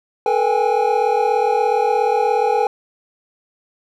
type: tone cluster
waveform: triangle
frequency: 437.3 / 484.5 / 796 / 833 Hz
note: A4 / B4 / G5 / G#5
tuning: -11 / -33 / +26 / +5 cents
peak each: -18 dBFS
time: 0.26-2.67 s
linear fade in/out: 2 ms
effects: none